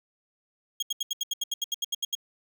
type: tone bursts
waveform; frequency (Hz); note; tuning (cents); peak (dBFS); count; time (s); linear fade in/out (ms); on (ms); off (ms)
30% pulse; 3271; G#7; -27; -23; 14; 0.8-2.152; 5; 26; 76
effects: none